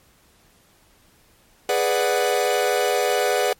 45% pulse chord, G# half-diminished seventh, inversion none, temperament equal, 415.3 / 493.9 / 587.3 / 740 Hz, G#4 / B4 / D5 / F#5, 0 / 0 / 0 / 0 cents, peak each -24 / -23 / -25 / -24 dBFS, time 1.69-3.53 s, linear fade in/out 2 ms, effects pink hiss -57 dBFS RMS until 3.59 s + MP3 64 kbps

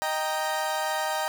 30% pulse chord, Eb major, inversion none, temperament equal, 622.3 / 784 / 932.3 Hz, Eb5 / G5 / Bb5, 0 / 0 / 0 cents, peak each -28 dBFS, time 0.02-1.28 s, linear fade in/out 0 ms, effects none

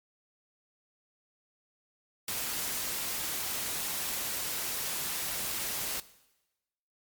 white noise, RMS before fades -34 dBFS, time 2.28-6 s, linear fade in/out 2 ms, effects noise-tail reverb RT60 1.0 s tail -18 dB re dry + MP3 96 kbps

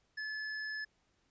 sine tone with hard clipping, 1725 Hz, A6, 35 cents flat, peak -39 dBFS, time 0.17-0.85 s, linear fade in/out 10 ms, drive 16 dB, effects pink hiss -75 dBFS RMS until 1.3 s + resampled to 16000 Hz

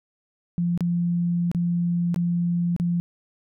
sine tone with dropouts, 173.1 Hz, F3, 15 cents flat, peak -20 dBFS, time 0.58-3 s, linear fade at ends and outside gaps 0 ms, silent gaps 0.776-0.807 / 1.515-1.548 / 2.144-2.161 / 2.764-2.799 s, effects none

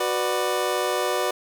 25% pulse chord, B minor, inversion second, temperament just, 370.4 / 493.9 / 592.7 Hz, F#4 / B4 / D5, +2 / 0 / +16 cents, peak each -23 dBFS, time 0-1.31 s, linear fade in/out 5 ms, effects none

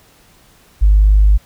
sine tone, 51 Hz, G#1, 31 cents flat, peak -5 dBFS, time 0.81-1.38 s, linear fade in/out 20 ms, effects tanh soft clip ceiling -1 dBFS + pink hiss -49 dBFS RMS until 1.45 s

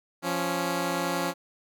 10% pulse tone pair together, 174.61 / 277.2 Hz, F3 / C#4, 0 / 0 cents, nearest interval minor sixth, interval 800 cents, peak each -21 / -21 dBFS, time 0.22-1.34 s, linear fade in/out 50 ms, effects none

